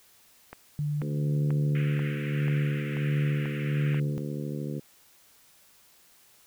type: click train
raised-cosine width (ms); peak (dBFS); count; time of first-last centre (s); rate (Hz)
0.5; -25; 8; 0.53-3.945; 2.05
type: tone with pitch glide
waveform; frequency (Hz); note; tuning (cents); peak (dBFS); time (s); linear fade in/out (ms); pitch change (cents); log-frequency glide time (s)
sine; 147.7 to 144.91; D3 to D3; +10 to -23; -26; 0.79-4.18; 0; -33; 1.14-2.16
type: harmonic tone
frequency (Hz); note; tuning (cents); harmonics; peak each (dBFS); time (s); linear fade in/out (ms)
73.2; D2; -5; 2 / 3 / 4 / 5 / 6 / 7; -33 / -37 / -39 / -41 / -43 / -44; 1.01-4.8; 10
type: band-pass noise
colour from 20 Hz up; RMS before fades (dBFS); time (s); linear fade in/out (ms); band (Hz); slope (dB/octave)
white; -42; 1.75-4; 2; 1400 to 2700; 48
effects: white hiss -59 dBFS RMS until 6.46 s